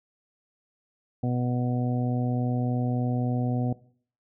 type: harmonic tone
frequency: 123.47 Hz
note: B2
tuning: in tune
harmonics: 1 / 2 / 3 / 4 / 5 / 6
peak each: -26 / -28 / -41 / -37 / -39 / -37 dBFS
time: 1.23-3.73 s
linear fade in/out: 5 ms
effects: noise-tail reverb RT60 0.5 s tail -19 dB re dry